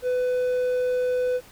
triangle tone, 500 Hz, B4, 21 cents sharp, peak -19 dBFS, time 0.02-1.41 s, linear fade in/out 50 ms, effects pink hiss -50 dBFS RMS until 1.51 s

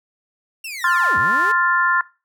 sawtooth linear two-way sweep, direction down then up, 2794 to 74.8 to 450.4 Hz, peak -25 dBFS, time 0.64-1.52 s, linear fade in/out 5 ms, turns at 1.18 s
sine chord, F major, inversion second, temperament equal, 1046.5 / 1396.9 / 1760 Hz, C6 / F6 / A6, 0 / 0 / 0 cents, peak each -19 dBFS, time 0.84-2.01 s, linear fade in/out 2 ms
effects noise-tail reverb RT60 0.3 s tail -20 dB re dry

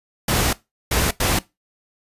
pink noise bursts at uneven times, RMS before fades -19 dBFS, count 3, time 0.28-0.53 / 0.91-1.11 / 1.2-1.39 s, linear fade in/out 5 ms, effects noise-tail reverb RT60 0.2 s tail -19 dB re dry + resampled to 32000 Hz

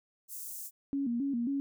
white high-pass noise, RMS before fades -42 dBFS, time 0.28-0.71 s, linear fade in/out 50 ms, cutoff 6900 Hz, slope 24 dB/octave
sine tone with vibrato, 256.4 Hz, C4, 35 cents flat, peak -29 dBFS, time 0.93-1.6 s, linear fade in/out 0 ms, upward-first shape square, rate 3.7 Hz, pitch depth 140 cents each way
effects none

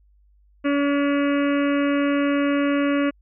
harmonic tone, 284.3 Hz, C#4, 44 cents sharp, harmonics 1 / 2 / 4 / 5 / 6 / 7 / 8 / 9 / 10, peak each -19 / -25 / -31 / -33 / -35 / -36 / -37 / -38 / -39 dBFS, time 0.64-3.11 s, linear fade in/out 20 ms, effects added 50 Hz sine -54 dBFS peak until 3.21 s

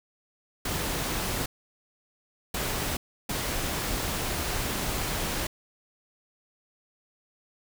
pink noise bursts at uneven times, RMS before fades -30 dBFS, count 3, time 0.65-1.46 / 2.54-2.97 / 3.29-5.47 s, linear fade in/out 5 ms, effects none

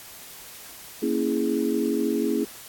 sine chord, A# half-diminished seventh, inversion none, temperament equal, 233.1 / 277.2 / 329.6 / 415.3 Hz, A#3 / C#4 / E4 / G#4, 0 / 0 / 0 / 0 cents, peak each -27 dBFS, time 1.02-2.45 s, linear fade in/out 10 ms, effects white hiss -43 dBFS RMS until 2.68 s + AAC 64 kbps

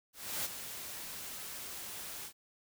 white noise with ADSR envelope, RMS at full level -35 dBFS, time 0.13-2.33 s, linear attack 320 ms, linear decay 21 ms, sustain -9 dB, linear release 78 ms, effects none

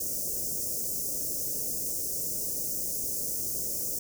white band-stop noise, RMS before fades -32 dBFS, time 0-3.99 s, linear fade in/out 5 ms, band 600 to 5500 Hz, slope 48 dB/octave, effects none

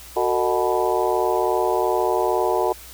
harmonic tone with a mistuned harmonic, 123.47 Hz, B2, in tune, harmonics 3 / 4 / 5 / 6 / 7 / 8, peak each -23 / -24 / -25 / -26 / -26 / -27 dBFS, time 0.16-2.73 s, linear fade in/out 10 ms, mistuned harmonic 4, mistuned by -150 cents, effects added 60 Hz sine -45 dBFS peak until 2.93 s + white hiss -42 dBFS RMS until 2.93 s

